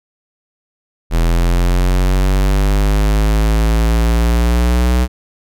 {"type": "linear sweep", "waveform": "square", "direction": "up", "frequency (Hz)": [41.2, 62.2], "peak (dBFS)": -11, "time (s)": [1.1, 5.08], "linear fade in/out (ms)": 50, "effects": []}